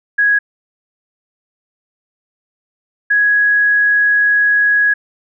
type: tone pair in turn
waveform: sine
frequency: 1661.2 / 1667.1 Hz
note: G#6 / G#6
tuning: 0 / +6 cents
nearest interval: unison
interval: 6 cents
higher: second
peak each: -9 dBFS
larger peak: neither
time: 0.18-0.39 / 3.1-4.94 s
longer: second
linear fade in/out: 10 ms
effects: none